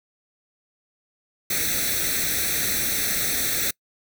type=noise with comb filter; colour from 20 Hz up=white; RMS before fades=-24 dBFS; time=1.5-3.71 s; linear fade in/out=5 ms; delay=0.5 ms; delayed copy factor=+0.85; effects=noise-tail reverb RT60 0.1 s tail -26 dB re dry